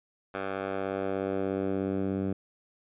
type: tone with band-pass filter sweep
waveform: 10% pulse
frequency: 96.8 Hz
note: G2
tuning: 21 cents flat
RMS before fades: -31 dBFS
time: 0.34-2.33 s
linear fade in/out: 5 ms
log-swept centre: 1100 to 200 Hz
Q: 0.93
effects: resampled to 8000 Hz